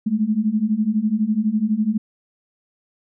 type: beating tone pair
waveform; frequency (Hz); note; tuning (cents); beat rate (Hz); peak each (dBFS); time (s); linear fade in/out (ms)
sine; 207.7 / 219.7; G#3 / A3; 0 / -2; 12; -21 / -19; 0.06-1.98; 10
effects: none